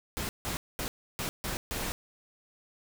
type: noise bursts at uneven times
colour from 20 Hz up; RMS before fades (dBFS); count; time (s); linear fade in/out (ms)
pink; -34; 6; 0.17-0.29 / 0.45-0.57 / 0.79-0.88 / 1.19-1.29 / 1.44-1.57 / 1.71-1.92; 0
effects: none